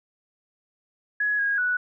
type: tone with pitch steps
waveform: sine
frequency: 1680 / 1640 / 1476 Hz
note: G#6 / G#6 / F#6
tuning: +19 / -22 / -5 cents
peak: -21 dBFS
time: 1.2-1.77 s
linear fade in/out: 5 ms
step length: 190 ms
effects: none